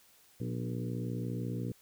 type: harmonic tone with a mistuned harmonic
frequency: 60 Hz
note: B1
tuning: 49 cents flat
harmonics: 2 / 3 / 4 / 5 / 6 / 7 / 8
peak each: -36 / -40 / -42 / -44 / -46 / -47 / -48 dBFS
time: 0.4-1.72 s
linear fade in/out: 5 ms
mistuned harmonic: 4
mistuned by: +40 cents
effects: white hiss -63 dBFS RMS until 1.81 s